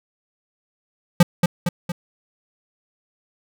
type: tone with echo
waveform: square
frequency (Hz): 174.61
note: F3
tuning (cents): 0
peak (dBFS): -8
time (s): 1.2-1.23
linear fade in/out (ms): 5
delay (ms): 230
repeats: 3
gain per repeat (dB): -5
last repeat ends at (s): 1.92
effects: none